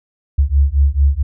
sine beating tone pair, 68 / 72.5 Hz, C#2 / D2, -33 / -22 cents, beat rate 4.5 Hz, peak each -13 dBFS, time 0.38-1.23 s, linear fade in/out 10 ms, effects none

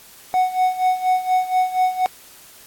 triangle tone with tremolo, 740 Hz, F#5, in tune, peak -11 dBFS, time 0.34-2.06 s, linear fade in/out 0 ms, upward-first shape sine, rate 4.2 Hz, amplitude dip 80%, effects white hiss -45 dBFS RMS until 2.66 s + AAC 64 kbps

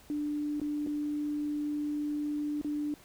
sine tone with dropouts, 295.8 Hz, D4, 13 cents sharp, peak -30 dBFS, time 0.1-2.94 s, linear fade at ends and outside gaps 1 ms, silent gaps 0.599-0.615 / 0.864-0.871 / 2.614-2.646 s, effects pink hiss -57 dBFS RMS until 3.04 s

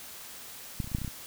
clicks, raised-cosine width 5 ms, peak -18 / -28 / -30 / -29 / -15 / -25 / -24 / -21 / -25 dBFS, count 9, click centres 0.802 / 0.844 / 0.875 / 0.917 / 0.949 / 0.985 / 1.017 / 1.047 / 1.078 s, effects white hiss -45 dBFS RMS until 1.26 s

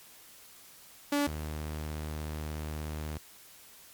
sawtooth tone pair in turn, 287.9 / 76.65 Hz, D4 / D#2, -34 / -25 cents, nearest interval octave + major seventh, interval 2291 cents, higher first, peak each -22 / -31 dBFS, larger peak first, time 1.12-1.27 / 1.27-3.18 s, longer second, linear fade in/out 5 ms, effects white hiss -54 dBFS RMS until 3.93 s + MP3 96 kbps

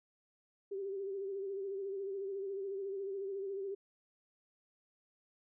sine tone with vibrato, 392 Hz, G4, in tune, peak -37 dBFS, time 0.71-3.75 s, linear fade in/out 10 ms, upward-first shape sine, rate 14 Hz, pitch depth 48 cents each way, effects none

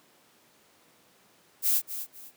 violet noise with echo, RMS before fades -24 dBFS, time 1.62-1.82 s, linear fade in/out 50 ms, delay 250 ms, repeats 2, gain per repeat -11 dB, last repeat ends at 2.32 s, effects pink hiss -61 dBFS RMS until 2.36 s + high-pass 200 Hz 12 dB/octave

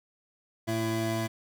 25% pulse tone pair together, 111.95 / 334.7 Hz, A2 / E4, +30 / +26 cents, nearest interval octave + perfect fifth, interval 1896 cents, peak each -27 / -27 dBFS, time 0.67-1.28 s, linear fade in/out 20 ms, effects none

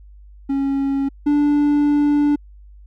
triangle tone pair in turn, 274.9 / 292 Hz, C#4 / D4, -14 / -10 cents, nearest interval minor second, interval 104 cents, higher second, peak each -15 / -11 dBFS, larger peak second, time 0.49-1.09 / 1.26-2.36 s, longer second, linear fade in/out 10 ms, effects added 50 Hz sine -40 dBFS peak until 2.86 s

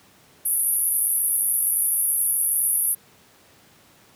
white band-pass noise, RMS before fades -22 dBFS, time 0.45-2.95 s, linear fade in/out 10 ms, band 10000 to 12000 Hz, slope 96 dB/octave, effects pink hiss -54 dBFS RMS until 4.15 s + high-pass 100 Hz 12 dB/octave

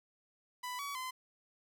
sawtooth tone with pitch steps, 994 / 1133 / 1027 Hz, B5 / C#6 / C6, +11 / +37 / -33 cents, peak -35 dBFS, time 0.63-1.11 s, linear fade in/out 10 ms, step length 160 ms, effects 11-bit

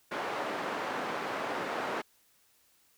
white band-pass noise, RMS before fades -35 dBFS, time 0.11-2.02 s, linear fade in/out 10 ms, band 280 to 1200 Hz, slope 12 dB/octave, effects white hiss -67 dBFS RMS until 2.97 s

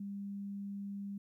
sine tone, 200 Hz, G3, 35 cents sharp, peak -39 dBFS, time 0-1.18 s, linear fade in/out 5 ms, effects 13-bit

